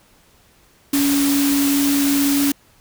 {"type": "tone in noise", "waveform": "sine", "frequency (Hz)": 281.4, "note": "C#4", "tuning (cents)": 26, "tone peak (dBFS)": -15, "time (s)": [0.93, 2.52], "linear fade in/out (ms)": 5, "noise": "white", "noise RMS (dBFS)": -23, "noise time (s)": [0.93, 2.52], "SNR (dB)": 5, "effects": ["pink hiss -54 dBFS RMS until 2.8 s"]}